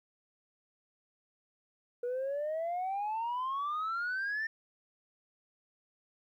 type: exponential sweep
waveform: sine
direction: up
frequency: 478.6 to 1812 Hz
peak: -30 dBFS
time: 2.03-4.47 s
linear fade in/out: 5 ms
effects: tanh soft clip ceiling -30 dBFS + 12-bit